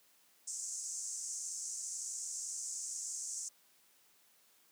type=band-pass noise; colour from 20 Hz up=white; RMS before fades=-42 dBFS; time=0.47-3.49 s; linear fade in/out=10 ms; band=6100 to 8100 Hz; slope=48 dB/octave; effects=white hiss -68 dBFS RMS until 4.71 s + high-pass 150 Hz 12 dB/octave